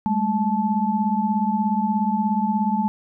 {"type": "tone cluster", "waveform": "sine", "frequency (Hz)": [200.1, 216.9, 870], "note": ["G3", "A3", "A5"], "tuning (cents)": [36, -25, -20], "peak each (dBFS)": -23, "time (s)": [0.06, 2.88], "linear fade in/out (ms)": 0, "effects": []}